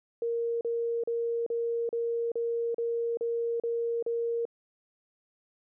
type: tone bursts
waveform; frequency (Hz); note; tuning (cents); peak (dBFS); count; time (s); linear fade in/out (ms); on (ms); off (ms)
sine; 466.4; A#4; +1; -27; 10; 0.22-4.453; 2; 390; 37
effects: none